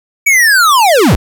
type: linear sweep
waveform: square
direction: down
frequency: 2300 to 36.71 Hz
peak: -6 dBFS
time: 0.26-1.16 s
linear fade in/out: 10 ms
effects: none